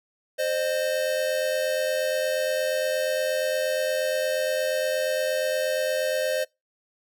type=tone pair together; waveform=square; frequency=523.3 / 611.8 Hz; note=C5 / D#5; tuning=0 / -29 cents; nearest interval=minor third; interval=271 cents; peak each=-27 dBFS; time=0.38-6.45 s; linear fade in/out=20 ms; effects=noise-tail reverb RT60 0.2 s tail -23 dB re dry